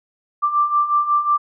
sine beating tone pair, 1174.7 / 1180.2 Hz, D6 / D6, 0 / +8 cents, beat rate 5.5 Hz, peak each -21 / -16 dBFS, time 0.42-1.38 s, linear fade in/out 20 ms, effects none

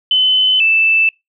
sine tone pair in turn, 3034 / 2643 Hz, F#7 / E7, +43 / +4 cents, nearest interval major second, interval 239 cents, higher first, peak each -9 dBFS, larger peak neither, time 0.11-0.6 / 0.6-1.09 s, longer neither, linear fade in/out 2 ms, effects noise-tail reverb RT60 0.2 s tail -26 dB re dry

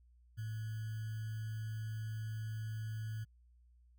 sine tone with sample-and-hold, 110 Hz, A2, in tune, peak -38 dBFS, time 0.37-3.25 s, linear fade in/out 20 ms, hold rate 1575 Hz, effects added 60 Hz sine -62 dBFS peak until 3.98 s

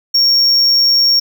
triangle tone, 5530 Hz, F8, 18 cents flat, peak -7 dBFS, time 0.14-1.2 s, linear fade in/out 10 ms, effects none

